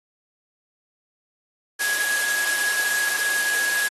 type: tone in noise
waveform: sine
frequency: 1663 Hz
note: G#6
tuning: 2 cents sharp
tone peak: -22 dBFS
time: 1.79-3.89 s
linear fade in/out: 20 ms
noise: white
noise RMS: -26 dBFS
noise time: 1.79-3.89 s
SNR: +1 dB
effects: high-pass 400 Hz 12 dB/octave + AAC 32 kbps